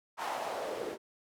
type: noise with band-pass filter sweep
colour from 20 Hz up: white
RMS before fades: -37 dBFS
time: 0.17-0.98 s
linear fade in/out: 50 ms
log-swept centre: 940 to 390 Hz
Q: 3.3
effects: none